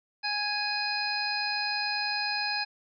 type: harmonic tone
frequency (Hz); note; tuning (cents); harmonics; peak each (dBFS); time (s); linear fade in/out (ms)
830.6; G#5; 0; 1 / 2 / 3 / 5 / 6; -34 / -34 / -34 / -34 / -34; 0.23-2.65; 20
effects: none